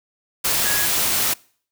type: tone in noise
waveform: sine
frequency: 1667 Hz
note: G#6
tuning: 6 cents sharp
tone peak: -25 dBFS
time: 0.65-0.86 s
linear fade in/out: 10 ms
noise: white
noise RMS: -20 dBFS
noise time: 0.44-1.34 s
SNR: -8 dB
effects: noise-tail reverb RT60 0.5 s tail -24 dB re dry